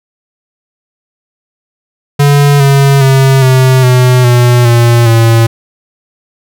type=tone with pitch steps; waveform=square; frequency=143.1 / 138.63 / 134.29 / 130.09 / 126.02 / 122.08 / 118.27 / 114.57 Hz; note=D3 / C#3 / C3 / C3 / B2 / B2 / A#2 / A#2; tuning=-45 / 0 / +45 / -10 / +35 / -20 / +25 / -30 cents; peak=-4 dBFS; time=2.19-5.47 s; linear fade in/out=10 ms; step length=410 ms; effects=none